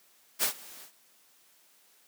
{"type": "noise with ADSR envelope", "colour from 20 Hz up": "white", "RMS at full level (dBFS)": -25, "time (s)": [0.39, 0.92], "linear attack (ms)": 40, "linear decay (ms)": 100, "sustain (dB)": -23, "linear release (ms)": 93, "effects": ["white hiss -63 dBFS RMS until 2.07 s", "high-pass 200 Hz 12 dB/octave"]}